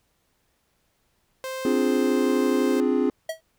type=tone; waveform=sawtooth; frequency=523.3 Hz; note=C5; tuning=in tune; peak=-26 dBFS; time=1.44-2.8 s; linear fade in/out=0 ms
type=chord; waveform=triangle; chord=D half-diminished seventh; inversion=third; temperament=equal; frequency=261.6 / 293.7 / 349.2 / 415.3 Hz; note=C4 / D4 / F4 / Ab4; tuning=0 / 0 / 0 / 0 cents; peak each=-21 / -25 / -24 / -23 dBFS; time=1.65-3.1 s; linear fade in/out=2 ms
type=tone with exponential decay; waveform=square; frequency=645 Hz; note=E5; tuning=38 cents flat; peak=-24 dBFS; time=3.29-3.41 s; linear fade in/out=5 ms; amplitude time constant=25 ms
effects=pink hiss -69 dBFS RMS until 3.58 s